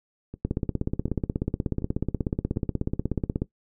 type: two click trains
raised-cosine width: 3 ms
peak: -12 / -23 dBFS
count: 50 / 4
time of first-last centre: 0.45-3.42 / 0.34-2.562 s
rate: 16.5 / 1.35 Hz
effects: noise-tail reverb RT60 0.1 s tail -17 dB re dry